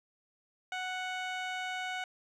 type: tone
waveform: 15% pulse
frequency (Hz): 740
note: F#5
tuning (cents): 0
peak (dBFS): -28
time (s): 0.72-2.04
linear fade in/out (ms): 2
effects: low-pass 5000 Hz 12 dB/octave